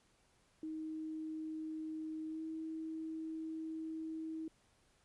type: tone with pitch glide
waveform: sine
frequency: 314.6 to 319.5 Hz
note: D#4 to D#4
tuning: +19 to +46 cents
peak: -40 dBFS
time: 0.63-4.48 s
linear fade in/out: 2 ms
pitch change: +27 cents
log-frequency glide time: 2.27-2.42 s
effects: pink hiss -72 dBFS RMS until 5.04 s + resampled to 24000 Hz